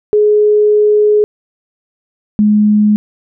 sine tone pair in turn, 420.3 / 210.2 Hz, G#4 / G#3, +21 / +21 cents, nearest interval octave, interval 1200 cents, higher first, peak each -6 dBFS, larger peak neither, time 0.13-1.24 / 2.39-2.96 s, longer first, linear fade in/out 0 ms, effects none

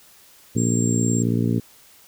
harmonic tone, 58.27 Hz, A#1, in tune, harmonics 2 / 3 / 4 / 5 / 6 / 7 / 8, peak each -22 / -25 / -23 / -27 / -34 / -31 / -36 dBFS, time 0.55-1.6 s, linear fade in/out 10 ms
sine tone, 7450 Hz, A#8, 2 cents flat, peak -26 dBFS, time 0.57-1.23 s, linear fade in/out 10 ms
effects white hiss -51 dBFS RMS until 2.07 s

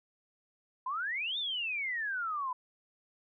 sine exponential two-way sweep, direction up then down, 986 to 3673 to 986 Hz, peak -32 dBFS, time 0.86-2.53 s, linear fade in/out 5 ms, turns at 1.38 s, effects none

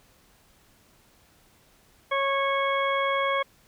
harmonic tone, 550 Hz, C#5, 14 cents flat, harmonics 1 / 2 / 3 / 4 / 6, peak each -27 / -26 / -34 / -30 / -36 dBFS, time 2.11-3.43 s, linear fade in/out 10 ms, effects pink hiss -60 dBFS RMS until 3.67 s

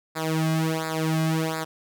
sawtooth tone with flanger, 159.7 Hz, D#3, 45 cents sharp, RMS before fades -25 dBFS, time 0.15-1.65 s, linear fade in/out 20 ms, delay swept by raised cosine 0.33 to 2.23 ms, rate 1.4 Hz, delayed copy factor -0.95, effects none

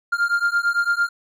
triangle beating tone pair, 1396 / 1404.9 Hz, F6 / F6, -1 / +10 cents, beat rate 8.9 Hz, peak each -19 dBFS, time 0.12-1.09 s, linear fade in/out 10 ms, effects none

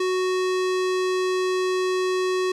square tone with low-pass filter, 370 Hz, F#4, in tune, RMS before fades -23 dBFS, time 0-2.52 s, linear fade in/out 5 ms, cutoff 6500 Hz, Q 0.83, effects 9-bit

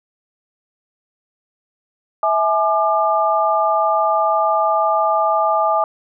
sine tone cluster, 651 / 845 / 1197 Hz, E5 / G#5 / D6, -22 / +30 / +33 cents, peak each -18 dBFS, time 2.23-5.84 s, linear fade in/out 2 ms, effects none

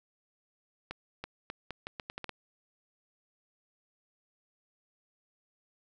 accelerating click train, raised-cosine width 0.3 ms, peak -22 dBFS, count 10, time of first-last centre 0.91-2.293 s, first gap 330 ms, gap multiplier 0.79, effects none

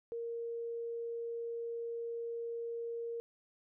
sine tone, 465.7 Hz, A#4, 2 cents flat, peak -37 dBFS, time 0.12-3.2 s, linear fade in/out 0 ms, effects none

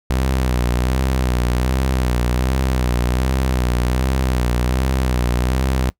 sawtooth tone with vibrato, 63 Hz, B1, 35 cents sharp, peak -12 dBFS, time 0.1-5.9 s, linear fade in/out 0 ms, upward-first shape sine, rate 1.3 Hz, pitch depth 72 cents each way, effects noise-tail reverb RT60 0.1 s tail -22 dB re dry

